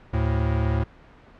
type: tone pair together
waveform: square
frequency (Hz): 74.59 / 110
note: D2 / A2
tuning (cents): +27 / 0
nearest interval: perfect fifth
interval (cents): 673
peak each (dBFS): -24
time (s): 0.13-0.84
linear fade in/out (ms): 10
effects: pink hiss -50 dBFS RMS until 1.39 s + low-pass 2000 Hz 12 dB/octave